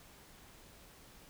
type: silence
effects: pink hiss -58 dBFS RMS until 1.29 s